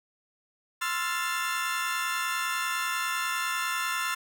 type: chord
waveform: 30% pulse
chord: F major seventh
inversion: second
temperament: equal with one note detuned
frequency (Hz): 1046.5 / 1326.9 / 1396.9 / 1760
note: C6 / E6 / F6 / A6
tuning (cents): 0 / +11 / 0 / 0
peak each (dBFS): -31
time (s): 0.81-4.15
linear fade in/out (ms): 10
effects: none

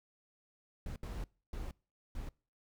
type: noise bursts at uneven times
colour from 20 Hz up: brown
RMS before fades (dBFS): -41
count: 4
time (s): 0.86-0.96 / 1.03-1.24 / 1.53-1.71 / 2.15-2.29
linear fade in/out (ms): 2
effects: noise-tail reverb RT60 0.4 s tail -25 dB re dry

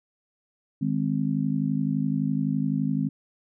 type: harmonic tone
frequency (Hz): 51.8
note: G#1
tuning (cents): -4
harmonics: 3 / 4 / 5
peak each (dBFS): -27 / -27 / -27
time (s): 0.81-3.09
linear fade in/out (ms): 10
effects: none

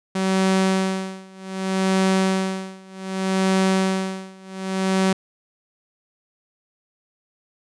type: tone with tremolo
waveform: sawtooth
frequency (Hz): 190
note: F#3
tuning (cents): +46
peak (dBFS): -12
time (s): 0.15-5.13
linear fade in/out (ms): 5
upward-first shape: sine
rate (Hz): 0.65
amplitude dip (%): 95
effects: resampled to 22050 Hz

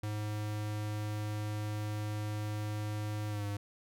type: tone with pitch glide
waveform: square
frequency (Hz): 105.7 to 101.98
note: G#2 to G#2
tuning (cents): +31 to -31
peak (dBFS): -35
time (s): 0.03-3.57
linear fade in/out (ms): 5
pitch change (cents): -62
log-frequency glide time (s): 3.29-3.45
effects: none

